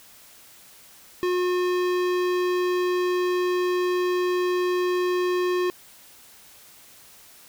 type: tone with hard clipping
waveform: sine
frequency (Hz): 360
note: F#4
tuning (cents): -47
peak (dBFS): -23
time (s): 1.23-5.7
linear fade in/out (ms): 0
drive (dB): 18
effects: white hiss -50 dBFS RMS until 7.48 s